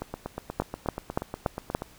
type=two click trains; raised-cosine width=1 ms; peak=-18 / -10 dBFS; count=16 / 5; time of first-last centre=0.02-1.821 / 0.6-1.749 s; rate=8.33 / 3.48 Hz; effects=pink hiss -54 dBFS RMS until 1.98 s